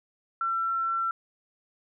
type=tone; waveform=sine; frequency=1349 Hz; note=E6; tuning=40 cents sharp; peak=-25 dBFS; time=0.41-1.11 s; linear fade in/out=2 ms; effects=none